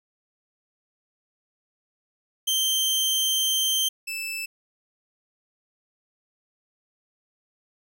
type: tone pair in turn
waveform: sawtooth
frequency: 3136 / 2637 Hz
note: G7 / E7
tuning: 0 / 0 cents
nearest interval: minor third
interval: 300 cents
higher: first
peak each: -18 / -26 dBFS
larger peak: first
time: 2.47-3.89 / 4.07-4.46 s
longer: first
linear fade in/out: 10 ms
effects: none